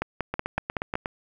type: two click trains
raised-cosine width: 0.5 ms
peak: -11 / -13 dBFS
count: 6 / 7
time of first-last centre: 0.02-0.955 / 0.34-1.059 s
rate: 5.35 / 8.35 Hz
effects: 8-bit